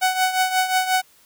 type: tone with tremolo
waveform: sawtooth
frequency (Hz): 746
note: F#5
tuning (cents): +14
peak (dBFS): -11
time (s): 0.01-1.02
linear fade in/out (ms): 20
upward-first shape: triangle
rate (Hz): 5.6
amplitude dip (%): 75
effects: white hiss -55 dBFS RMS until 1.25 s